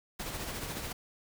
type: noise with tremolo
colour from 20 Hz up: pink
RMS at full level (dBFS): -37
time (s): 0.19-0.93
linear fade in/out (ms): 10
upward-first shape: sine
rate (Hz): 14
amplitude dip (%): 40
effects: none